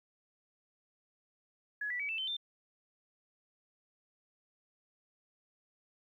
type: tone with pitch steps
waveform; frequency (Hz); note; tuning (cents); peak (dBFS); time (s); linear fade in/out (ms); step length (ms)
sine; 1688 / 1961.5 / 2279 / 2649 / 3078 / 3577; G#6 / B6 / C#7 / E7 / G7 / A7; +28 / -12 / +47 / +8 / -32 / +28; -34; 1.81-2.368; 5; 93
effects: 12-bit